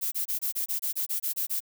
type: noise bursts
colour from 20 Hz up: violet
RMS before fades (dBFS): -29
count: 12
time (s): 0.01-1.605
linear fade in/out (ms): 20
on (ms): 110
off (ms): 25
effects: none

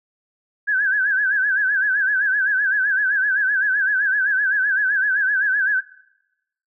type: tone with vibrato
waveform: sine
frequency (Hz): 1603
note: G6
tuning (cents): +38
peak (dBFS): -16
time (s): 0.67-5.81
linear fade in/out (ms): 20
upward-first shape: sine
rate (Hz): 7.8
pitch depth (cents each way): 110
effects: noise-tail reverb RT60 0.9 s tail -20 dB re dry

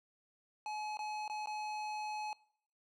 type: tone with dropouts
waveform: square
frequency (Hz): 850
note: G#5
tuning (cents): +40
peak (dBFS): -39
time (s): 0.66-2.33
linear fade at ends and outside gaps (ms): 1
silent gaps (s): 0.971-0.991 / 1.279-1.298 / 1.459-1.472
effects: noise-tail reverb RT60 0.6 s tail -21 dB re dry + low-pass 6000 Hz 12 dB/octave

